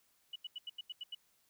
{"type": "tone bursts", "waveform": "sine", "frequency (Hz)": 2946, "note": "F#7", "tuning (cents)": -8, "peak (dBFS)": -40, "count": 8, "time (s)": [0.33, 1.149], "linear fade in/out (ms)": 5, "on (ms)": 28, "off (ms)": 85, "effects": ["white hiss -73 dBFS RMS until 1.49 s"]}